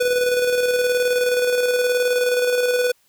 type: tone with tremolo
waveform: square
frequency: 493.9 Hz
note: B4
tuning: in tune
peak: -16 dBFS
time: 0-2.92 s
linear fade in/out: 10 ms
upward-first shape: square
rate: 19 Hz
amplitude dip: 35%
effects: white hiss -61 dBFS RMS until 3.08 s